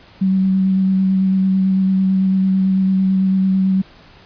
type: tone with vibrato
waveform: sine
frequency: 190.1 Hz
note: F#3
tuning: 47 cents sharp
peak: -12 dBFS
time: 0.21-3.82 s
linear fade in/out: 10 ms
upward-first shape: square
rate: 9 Hz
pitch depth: 11 cents each way
effects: pink hiss -45 dBFS RMS until 4.25 s + resampled to 11025 Hz